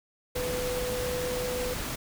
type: tone in noise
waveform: sine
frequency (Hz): 497.8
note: B4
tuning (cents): +14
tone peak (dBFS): -30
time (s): 0.35-1.74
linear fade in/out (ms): 10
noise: pink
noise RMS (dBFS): -34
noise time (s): 0.35-1.96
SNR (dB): +1
effects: none